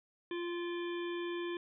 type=harmonic tone with a mistuned harmonic; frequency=347 Hz; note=F4; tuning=11 cents flat; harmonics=1 / 3 / 5 / 7 / 9 / 10; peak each=-36 / -47 / -48 / -51 / -52 / -53 dBFS; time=0.31-1.57 s; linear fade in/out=2 ms; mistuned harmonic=7; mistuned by=-19 cents; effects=none